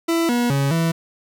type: tone with pitch steps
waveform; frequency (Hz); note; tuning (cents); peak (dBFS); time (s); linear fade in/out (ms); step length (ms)
40% pulse; 332.8 / 241.1 / 138.9 / 165.1; E4 / B3 / C#3 / E3; +17 / -41 / +4 / +3; -16; 0.08-0.92; 10; 210
effects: none